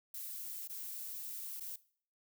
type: noise with dropouts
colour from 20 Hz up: violet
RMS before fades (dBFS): -44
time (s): 0.14-1.76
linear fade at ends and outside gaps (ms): 5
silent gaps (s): 0.676-0.695 / 1.599-1.606
effects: noise-tail reverb RT60 0.5 s tail -19 dB re dry